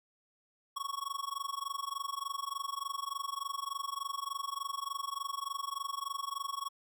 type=tone with amplitude modulation; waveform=square; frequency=1108.7 Hz; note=C#6; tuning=in tune; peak=-33 dBFS; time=0.76-6.69 s; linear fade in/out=10 ms; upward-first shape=sine; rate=23.4 Hz; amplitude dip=95%; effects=none